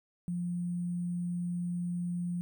sine tone with sample-and-hold, 175.3 Hz, F3, 7 cents sharp, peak -31 dBFS, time 0.28-2.41 s, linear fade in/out 0 ms, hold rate 8820 Hz, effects none

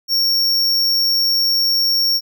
square tone, 5510 Hz, F8, 24 cents flat, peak -14 dBFS, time 0.08-2.21 s, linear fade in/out 50 ms, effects none

